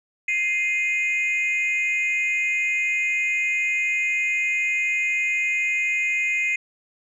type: tone pair together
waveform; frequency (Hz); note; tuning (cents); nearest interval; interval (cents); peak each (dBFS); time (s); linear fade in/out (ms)
sine; 2096 / 2489; C7 / D#7; +2 / 0; minor third; 298; -21; 0.28-6.56; 5
effects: tanh soft clip ceiling -17 dBFS